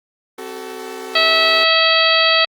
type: chord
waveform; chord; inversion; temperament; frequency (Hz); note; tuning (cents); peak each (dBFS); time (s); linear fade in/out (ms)
sawtooth; F# diminished; second; equal with one note detuned; 261.6 / 377.8 / 440; C4 / F#4 / A4; 0 / +36 / 0; -33 / -27 / -27; 0.38-1.64; 5
type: harmonic tone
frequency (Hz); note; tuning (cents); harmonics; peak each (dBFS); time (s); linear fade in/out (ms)
650; E5; -24; 1 / 2 / 3 / 4 / 5 / 6 / 7; -19 / -19 / -19 / -19 / -19 / -19 / -19; 1.15-2.45; 5
effects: Opus 24 kbps